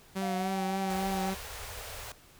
sawtooth tone with vibrato, 189.9 Hz, F#3, 45 cents sharp, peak -27 dBFS, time 0.15-1.35 s, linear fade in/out 20 ms, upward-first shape triangle, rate 3.5 Hz, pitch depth 31 cents each way
triangle tone with pitch glide, 711 to 779.8 Hz, F5 to G5, +31 to -9 cents, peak -32 dBFS, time 0.21-1.31 s, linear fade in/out 20 ms, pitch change +160 cents, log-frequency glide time 0.33-0.57 s
pink band-stop noise, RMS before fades -42 dBFS, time 0.9-2.12 s, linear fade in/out 2 ms, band 110 to 410 Hz, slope 96 dB/octave
effects pink hiss -57 dBFS RMS until 2.39 s

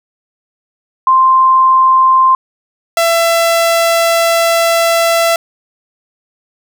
sine / sawtooth tone pair in turn, 1046.5 / 670 Hz, C6 / E5, 0 / +28 cents, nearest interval minor sixth, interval 772 cents, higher first, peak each -5 dBFS, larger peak neither, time 1.07-2.35 / 2.97-5.36 s, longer second, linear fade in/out 2 ms, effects none

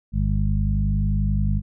harmonic tone with a mistuned harmonic, 50.9 Hz, G#1, 34 cents flat, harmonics 1 / 2 / 3 / 4, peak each -21 / -24 / -26 / -27 dBFS, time 0.12-1.62 s, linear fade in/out 50 ms, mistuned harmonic 1, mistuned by +19 cents, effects none

